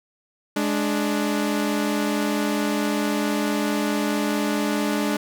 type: tone pair together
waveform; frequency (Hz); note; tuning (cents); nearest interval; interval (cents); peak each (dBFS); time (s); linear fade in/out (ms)
sawtooth; 209.1 / 293.7; G#3 / D4; +12 / 0; tritone; 588; -20; 0.56-5.17; 5
effects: none